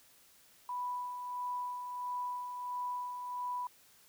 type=tone with tremolo; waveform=sine; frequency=987.8 Hz; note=B5; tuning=in tune; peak=-34 dBFS; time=0.69-3.67 s; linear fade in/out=2 ms; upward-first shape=sine; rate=1.5 Hz; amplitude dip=45%; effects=white hiss -63 dBFS RMS until 4.08 s